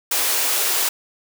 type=high-pass noise; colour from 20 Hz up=white; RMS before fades=-20 dBFS; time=0.11-0.89 s; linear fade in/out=5 ms; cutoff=320 Hz; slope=48 dB/octave; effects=none